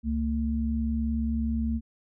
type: tone pair together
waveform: sine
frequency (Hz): 69.17 / 226.3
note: C#2 / A3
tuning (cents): -3 / +49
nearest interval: octave + major sixth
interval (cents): 2052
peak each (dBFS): -28 / -27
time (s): 0.03-1.81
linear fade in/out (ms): 50
effects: none